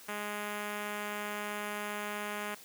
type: tone with notch filter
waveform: 5% pulse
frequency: 207.7 Hz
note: G#3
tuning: in tune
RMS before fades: -38 dBFS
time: 0.08-2.55 s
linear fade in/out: 10 ms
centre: 5600 Hz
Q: 1.5
effects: white hiss -53 dBFS RMS until 2.64 s + high-pass 100 Hz 12 dB/octave